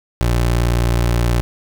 25% pulse tone, 59 Hz, A#1, 22 cents sharp, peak -10 dBFS, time 0.21-1.41 s, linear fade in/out 0 ms, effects none

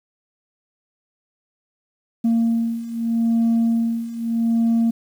sine beating tone pair, 229.4 / 230.2 Hz, A#3 / A#3, -28 / -22 cents, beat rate 0.8 Hz, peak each -20 / -17 dBFS, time 2.24-4.91 s, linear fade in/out 10 ms, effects tanh soft clip ceiling -13 dBFS + 8-bit

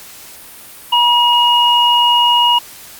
sine tone pair together, 960 / 2875 Hz, B5 / F7, -49 / +50 cents, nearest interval octave + perfect fifth, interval 1899 cents, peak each -11 dBFS, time 0.92-2.59 s, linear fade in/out 10 ms, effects white hiss -36 dBFS RMS until 2.99 s + Opus 48 kbps

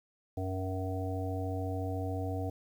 harmonic tone, 93.9 Hz, F#2, 26 cents sharp, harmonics 1 / 3 / 5 / 7 / 8, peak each -34 / -39 / -41 / -42 / -43 dBFS, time 0.37-2.5 s, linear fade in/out 5 ms, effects 10-bit

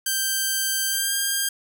5% pulse tone with pitch glide, 1568 to 1603.7 Hz, G6 to G6, 0 to +39 cents, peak -11 dBFS, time 0.06-1.49 s, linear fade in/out 5 ms, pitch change +39 cents, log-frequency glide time 0.89-1.13 s, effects none

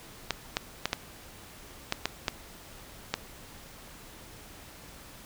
clicks, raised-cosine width 0.2 ms, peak -9 dBFS, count 8, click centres 0.307 / 0.569 / 0.856 / 0.931 / 1.924 / 2.056 / 2.282 / 3.14 s, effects pink hiss -49 dBFS RMS until 5.25 s

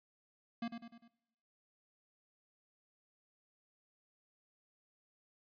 square tone with echo, 233.1 Hz, A#3, in tune, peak -37 dBFS, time 0.62-0.68 s, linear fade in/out 5 ms, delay 100 ms, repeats 4, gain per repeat -6 dB, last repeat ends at 1.08 s, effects noise-tail reverb RT60 0.9 s tail -21 dB re dry + resampled to 11025 Hz

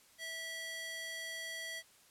square tone with high-pass filter, 653 Hz, E5, 17 cents flat, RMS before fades -43 dBFS, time 0.18-1.83 s, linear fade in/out 50 ms, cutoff 1900 Hz, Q 1.2, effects white hiss -64 dBFS RMS until 2.1 s + low-pass 12000 Hz 12 dB/octave

